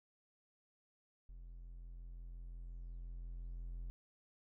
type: tone with level ramp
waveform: triangle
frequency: 42.85 Hz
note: F1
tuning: 32 cents flat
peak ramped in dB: -48 to -40 dBFS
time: 1.29-3.9 s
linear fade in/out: 0 ms
effects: none

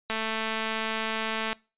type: click train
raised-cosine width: 0.3 ms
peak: -14 dBFS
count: 317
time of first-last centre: 0.1-1.53 s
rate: 221 Hz
effects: noise-tail reverb RT60 0.3 s tail -24 dB re dry + resampled to 8000 Hz

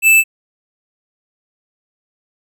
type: tone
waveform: square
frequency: 2637 Hz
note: E7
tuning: in tune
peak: -7 dBFS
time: 0.02-0.24 s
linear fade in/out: 50 ms
effects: none

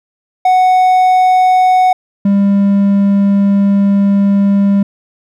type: tone pair in turn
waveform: triangle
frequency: 740 / 199.43 Hz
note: F#5 / G3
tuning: 0 / +30 cents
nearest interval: octave + major seventh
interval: 2270 cents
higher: first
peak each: -4 / -5 dBFS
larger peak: first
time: 0.45-1.93 / 2.25-4.83 s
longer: second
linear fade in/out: 5 ms
effects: none

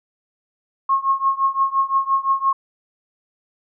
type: tone with tremolo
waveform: sine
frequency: 1084 Hz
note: C#6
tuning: 39 cents flat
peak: -12 dBFS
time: 0.89-2.53 s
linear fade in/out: 5 ms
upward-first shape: triangle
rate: 5.8 Hz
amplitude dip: 95%
effects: none

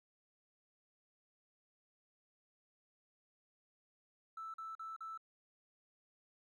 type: tone bursts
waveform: triangle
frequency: 1318.5 Hz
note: E6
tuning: in tune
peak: -40 dBFS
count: 4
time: 4.37-5.176 s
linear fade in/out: 5 ms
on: 170 ms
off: 42 ms
effects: tanh soft clip ceiling -41 dBFS

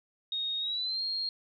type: tone with pitch glide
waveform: sine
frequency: 3729 to 4234 Hz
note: A#7 to C8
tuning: 0 to +20 cents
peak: -30 dBFS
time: 0.32-1.29 s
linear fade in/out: 2 ms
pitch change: +220 cents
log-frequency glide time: 0.59-1.02 s
effects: none

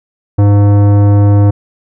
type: tone with tanh clipping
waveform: sine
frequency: 101.8 Hz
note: G#2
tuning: 34 cents flat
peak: -6 dBFS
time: 0.38-1.51 s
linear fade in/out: 10 ms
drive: 16 dB
effects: none

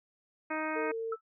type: harmonic tone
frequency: 312.1 Hz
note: D#4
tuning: 5 cents sharp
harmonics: 1 / 2 / 3 / 4 / 5 / 6 / 7 / 8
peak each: -37 / -38 / -39 / -40 / -40 / -44 / -42 / -45 dBFS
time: 0.5-0.92 s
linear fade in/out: 10 ms
type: tone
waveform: sine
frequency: 452.3 Hz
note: A4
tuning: 48 cents sharp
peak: -33 dBFS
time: 0.75-1.16 s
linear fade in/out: 20 ms
type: tone with exponential decay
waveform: sine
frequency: 1318.5 Hz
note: E6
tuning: in tune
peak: -31 dBFS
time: 1.12-1.21 s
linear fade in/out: 5 ms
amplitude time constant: 18 ms
effects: none

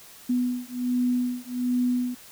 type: beating tone pair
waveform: sine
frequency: 246.9 / 248.2 Hz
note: B3 / B3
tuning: 0 / +9 cents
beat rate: 1.3 Hz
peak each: -26 dBFS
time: 0.29-2.15 s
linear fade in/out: 10 ms
effects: white hiss -48 dBFS RMS until 2.31 s

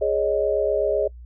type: chord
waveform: sine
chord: Ab suspended fourth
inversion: none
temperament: equal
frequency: 415.3 / 554.4 / 622.3 Hz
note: Ab4 / Db5 / Eb5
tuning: 0 / 0 / 0 cents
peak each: -23 dBFS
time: 0.01-1.08 s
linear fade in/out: 10 ms
effects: noise-tail reverb RT60 0.1 s tail -26 dB re dry + added 60 Hz sine -38 dBFS peak until 1.25 s

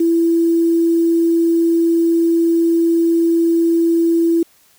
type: tone with quantisation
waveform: sine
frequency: 334 Hz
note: E4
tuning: 23 cents sharp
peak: -11 dBFS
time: 0-4.43 s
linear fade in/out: 5 ms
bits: 6
effects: white hiss -53 dBFS RMS until 4.78 s

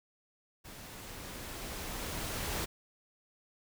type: noise with level ramp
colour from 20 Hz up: pink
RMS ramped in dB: -49 to -35 dBFS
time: 0.64-2.66 s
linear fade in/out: 20 ms
effects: none

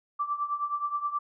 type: tone with tremolo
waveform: sine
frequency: 1169 Hz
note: D6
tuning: 8 cents flat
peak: -24 dBFS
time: 0.19-1.19 s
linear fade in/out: 10 ms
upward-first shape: triangle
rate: 9.5 Hz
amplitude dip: 85%
effects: none

